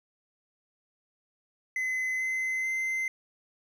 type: tone with pitch steps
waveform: triangle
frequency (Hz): 2036 / 2052 / 2071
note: C7 / C7 / C7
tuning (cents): -48 / -34 / -18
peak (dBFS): -26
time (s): 1.76-3.08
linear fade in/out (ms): 2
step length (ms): 440
effects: none